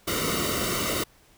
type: noise with comb filter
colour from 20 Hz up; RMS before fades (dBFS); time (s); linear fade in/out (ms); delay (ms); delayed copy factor
pink; -27; 0.07-1.04; 10; 1.2; -0.85
effects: pink hiss -58 dBFS RMS until 1.37 s